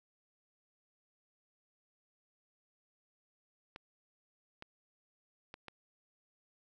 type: clicks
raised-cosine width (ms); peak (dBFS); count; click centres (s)
0.3; -30; 4; 3.761 / 4.624 / 5.541 / 5.683
effects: none